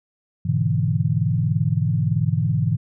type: chord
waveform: sine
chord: E dominant seventh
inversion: first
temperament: equal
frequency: 103.83 / 123.47 / 146.83 / 164.81 Hz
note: G#2 / B2 / D3 / E3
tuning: 0 / 0 / 0 / 0 cents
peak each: -23 dBFS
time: 0.45-2.77 s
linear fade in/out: 10 ms
effects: none